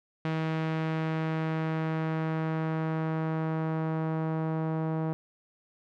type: tone with low-pass filter sweep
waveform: sawtooth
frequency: 159.5 Hz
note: D#3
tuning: 43 cents sharp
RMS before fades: -30 dBFS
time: 0.25-5.13 s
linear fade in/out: 0 ms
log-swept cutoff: 2700 to 940 Hz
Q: 0.96
effects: none